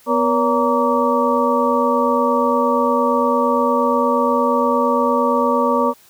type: tone cluster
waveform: sine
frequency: 248.3 / 477.4 / 566 / 932 / 1151 Hz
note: B3 / A#4 / C#5 / A#5 / D6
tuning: +9 / +41 / +36 / -1 / -35 cents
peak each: -20 dBFS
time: 0.06-5.94 s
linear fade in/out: 50 ms
effects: white hiss -50 dBFS RMS until 6.09 s